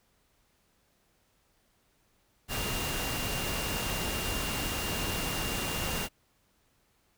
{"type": "tone in noise", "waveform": "sine", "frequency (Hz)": 2794, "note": "F7", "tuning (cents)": 0, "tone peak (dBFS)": -39, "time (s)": [2.48, 6.09], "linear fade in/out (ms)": 50, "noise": "pink", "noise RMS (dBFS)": -33, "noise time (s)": [2.48, 6.09], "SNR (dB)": -9, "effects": ["pink hiss -70 dBFS RMS until 7.17 s"]}